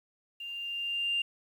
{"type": "tone with level ramp", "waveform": "sine", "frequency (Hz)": 2794, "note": "F7", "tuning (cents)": 0, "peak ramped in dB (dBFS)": [-38, -25], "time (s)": [0.4, 1.22], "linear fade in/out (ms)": 5, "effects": ["tanh soft clip ceiling -22 dBFS", "10-bit"]}